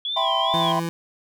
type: tone with vibrato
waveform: sine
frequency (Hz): 3327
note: G#7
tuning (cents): +2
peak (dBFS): -24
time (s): 0.05-0.72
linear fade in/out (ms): 2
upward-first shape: sine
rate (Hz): 2.4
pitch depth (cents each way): 130
type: chord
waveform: triangle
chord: C major seventh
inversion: first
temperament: equal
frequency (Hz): 659.3 / 784 / 987.8 / 1046.5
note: E5 / G5 / B5 / C6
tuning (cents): 0 / 0 / 0 / 0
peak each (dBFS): -24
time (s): 0.16-0.8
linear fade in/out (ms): 10
type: tone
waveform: 25% pulse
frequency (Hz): 167.6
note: E3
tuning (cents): +29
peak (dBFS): -21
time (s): 0.54-0.89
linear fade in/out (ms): 0
effects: none